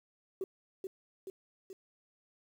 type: tone with echo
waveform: sine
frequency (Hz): 381.3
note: G4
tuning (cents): -48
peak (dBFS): -32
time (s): 0.41-0.44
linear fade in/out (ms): 2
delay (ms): 430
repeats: 3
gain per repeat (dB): -4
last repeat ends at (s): 1.73
effects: tanh soft clip ceiling -28 dBFS + 10-bit